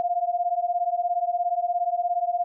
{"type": "beating tone pair", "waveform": "sine", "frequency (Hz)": [695, 712], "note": ["F5", "F5"], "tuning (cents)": [-9, 33], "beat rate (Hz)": 17, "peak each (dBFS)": -25, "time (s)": [0, 2.44], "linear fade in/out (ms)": 0, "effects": []}